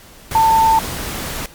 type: tone in noise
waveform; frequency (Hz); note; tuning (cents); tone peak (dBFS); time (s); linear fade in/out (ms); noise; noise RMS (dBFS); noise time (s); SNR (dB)
sine; 893; A5; +25; -9; 0.35-0.79; 2; pink; -25; 0.31-1.46; +13
effects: pink hiss -42 dBFS RMS until 1.54 s + MP3 96 kbps